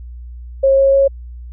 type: tone with pitch steps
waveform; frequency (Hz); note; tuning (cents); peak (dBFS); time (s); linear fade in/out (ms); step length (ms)
sine; 541 / 544.8 / 548.6; C#5 / C#5 / C#5; -42 / -30 / -18; -8; 0.63-1.08; 10; 150
effects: added 60 Hz sine -29 dBFS peak until 1.52 s